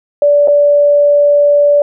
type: tone with dropouts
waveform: sine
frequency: 580 Hz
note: D5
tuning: 22 cents flat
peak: -5 dBFS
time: 0.22-1.82 s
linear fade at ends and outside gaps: 2 ms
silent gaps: 0.475-0.482 s
effects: none